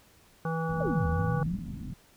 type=harmonic tone; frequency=163.1 Hz; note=E3; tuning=18 cents flat; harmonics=1 / 3 / 5 / 7 / 9; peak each=-30 / -35 / -37 / -38 / -40 dBFS; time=0.45-1.43 s; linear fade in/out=2 ms
type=low-pass noise; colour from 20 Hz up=white; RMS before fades=-38 dBFS; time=0.68-1.94 s; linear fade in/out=10 ms; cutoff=260 Hz; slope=48 dB/octave
type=exponential two-way sweep; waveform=sine; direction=down then up; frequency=659.3 to 73.8 to 196.8 Hz; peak=-28 dBFS; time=0.8-1.57 s; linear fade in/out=10 ms; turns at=1.07 s
effects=pink hiss -60 dBFS RMS until 2.16 s